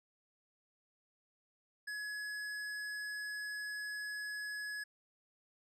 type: tone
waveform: square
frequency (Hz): 1689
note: G#6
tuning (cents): +29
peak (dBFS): -40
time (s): 1.87-4.84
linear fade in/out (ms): 10
effects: low-pass 10000 Hz 12 dB/octave

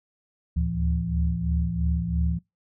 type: tone cluster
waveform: sine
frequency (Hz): 71.9 / 74.9 / 112.4 / 169.9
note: D2 / D2 / A2 / F3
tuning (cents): -36 / +35 / +37 / -47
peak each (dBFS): -27 / -27 / -33 / -27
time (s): 0.56-2.39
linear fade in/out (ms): 10
effects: noise-tail reverb RT60 0.2 s tail -25 dB re dry

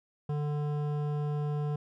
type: tone with hard clipping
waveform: triangle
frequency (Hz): 147.7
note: D3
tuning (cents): +10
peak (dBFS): -31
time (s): 0.29-1.76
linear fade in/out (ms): 5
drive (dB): 17
effects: none

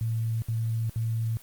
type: tone bursts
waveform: sine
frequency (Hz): 113.3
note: A#2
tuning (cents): -49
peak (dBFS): -25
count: 3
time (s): 0.01-1.37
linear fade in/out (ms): 0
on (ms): 410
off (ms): 65
effects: white hiss -52 dBFS RMS until 1.42 s + Opus 32 kbps

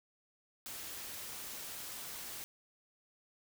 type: noise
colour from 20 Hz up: white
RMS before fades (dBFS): -45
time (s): 0.66-2.44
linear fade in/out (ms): 0
effects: none

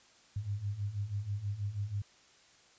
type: beating tone pair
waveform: sine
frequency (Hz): 98 / 104.2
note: G2 / G#2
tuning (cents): 0 / +6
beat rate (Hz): 6.2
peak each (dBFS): -39 / -35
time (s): 0.36-2.02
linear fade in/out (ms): 5
effects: white hiss -62 dBFS RMS until 2.78 s + resampled to 16000 Hz

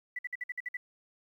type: tone bursts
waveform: sine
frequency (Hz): 1975.5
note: B6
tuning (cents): 0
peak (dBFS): -33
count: 8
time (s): 0.16-0.77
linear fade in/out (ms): 5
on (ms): 29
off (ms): 54
effects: 11-bit

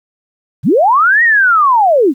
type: linear two-way sweep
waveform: sine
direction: up then down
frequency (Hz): 92.5 to 1918 to 234.3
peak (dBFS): -6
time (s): 0.63-2.14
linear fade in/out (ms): 50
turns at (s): 1.23
effects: 8-bit

